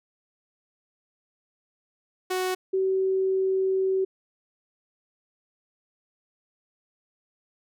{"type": "tone pair in turn", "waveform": ["sawtooth", "sine"], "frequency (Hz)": [370, 380.8], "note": ["F#4", "F#4"], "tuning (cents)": [0, 50], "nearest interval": "unison", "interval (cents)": 50, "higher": "second", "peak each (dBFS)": -21, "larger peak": "neither", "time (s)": [[2.3, 2.55], [2.73, 4.05]], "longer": "second", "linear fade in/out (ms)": 10, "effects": []}